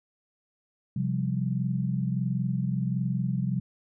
sine chord, C suspended fourth, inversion none, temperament equal, 130.81 / 174.61 / 196 Hz, C3 / F3 / G3, 0 / 0 / 0 cents, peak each -28 / -30 / -31 dBFS, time 0.96-3.6 s, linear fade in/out 5 ms, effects none

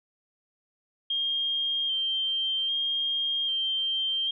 sine tone with vibrato, 3185 Hz, G7, 27 cents sharp, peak -25 dBFS, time 1.1-4.31 s, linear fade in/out 5 ms, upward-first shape square, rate 0.63 Hz, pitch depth 20 cents each way, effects none

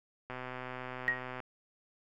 click train, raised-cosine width 0.5 ms, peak -26 dBFS, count 141, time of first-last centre 0.3-1.402 s, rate 127 Hz
sine tone with exponential decay, 1886 Hz, A#6, 20 cents sharp, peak -22 dBFS, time 1.08-1.25 s, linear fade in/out 0 ms, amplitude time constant 35 ms
effects none

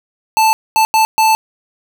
square tone bursts at uneven times, 880 Hz, A5, in tune, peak -9 dBFS, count 4, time 0.37-0.53 / 0.76-0.85 / 0.94-1.05 / 1.18-1.35 s, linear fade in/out 0 ms, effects none

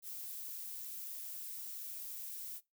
violet noise, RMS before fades -45 dBFS, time 0.02-2.61 s, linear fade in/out 50 ms, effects noise-tail reverb RT60 0.2 s tail -20 dB re dry

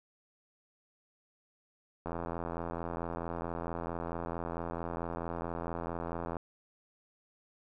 click train, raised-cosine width 1 ms, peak -23 dBFS, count 365, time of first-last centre 2.06-6.368 s, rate 84.5 Hz, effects none

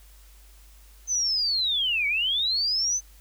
sine linear two-way sweep, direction down then up, 6230 to 2217 to 6230 Hz, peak -22 dBFS, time 1.07-3.01 s, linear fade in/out 50 ms, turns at 2.07 s, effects added 50 Hz sine -49 dBFS peak until 3.2 s + white hiss -57 dBFS RMS until 3.2 s

